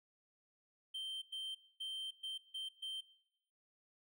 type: tone bursts at uneven times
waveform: triangle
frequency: 3128 Hz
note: G7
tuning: 4 cents flat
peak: -39 dBFS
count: 6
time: 0.94-1.22 / 1.32-1.55 / 1.8-2.11 / 2.23-2.38 / 2.54-2.69 / 2.82-3.01 s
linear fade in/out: 10 ms
effects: noise-tail reverb RT60 0.8 s tail -21 dB re dry